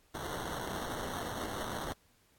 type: noise with sample-and-hold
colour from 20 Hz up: violet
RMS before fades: -39 dBFS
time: 0.14-1.93 s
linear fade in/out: 10 ms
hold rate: 2450 Hz
effects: pink hiss -68 dBFS RMS until 2.38 s + AAC 64 kbps